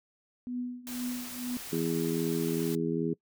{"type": "tone with tremolo", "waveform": "sine", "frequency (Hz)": 246.9, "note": "B3", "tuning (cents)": 0, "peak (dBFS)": -30, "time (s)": [0.47, 1.57], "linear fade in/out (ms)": 0, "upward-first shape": "triangle", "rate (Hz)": 2.1, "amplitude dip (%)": 90}
{"type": "noise", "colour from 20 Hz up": "white", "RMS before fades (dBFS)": -42, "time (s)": [0.87, 2.75], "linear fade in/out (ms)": 0}
{"type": "harmonic tone", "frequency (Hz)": 82.41, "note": "E2", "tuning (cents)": 0, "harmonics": [2, 3, 4, 5], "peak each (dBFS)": [-33, -33, -33, -33], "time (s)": [1.72, 3.14], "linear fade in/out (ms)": 10}
{"effects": ["noise-tail reverb RT60 0.1 s tail -23 dB re dry"]}